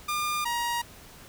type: tone pair in turn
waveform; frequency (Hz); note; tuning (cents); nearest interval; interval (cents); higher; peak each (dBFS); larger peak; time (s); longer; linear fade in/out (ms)
sawtooth; 1204 / 947.5; D6 / A#5; +43 / +28; major third; 415; first; -23; neither; 0.08-0.45 / 0.45-0.82; neither; 10
effects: pink hiss -49 dBFS RMS until 1.28 s